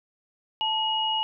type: tone pair together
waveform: sine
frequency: 880 / 2892 Hz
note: A5 / F#7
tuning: 0 / -40 cents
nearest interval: octave + major sixth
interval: 2060 cents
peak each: -27 / -25 dBFS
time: 0.61-1.23 s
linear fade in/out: 0 ms
effects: none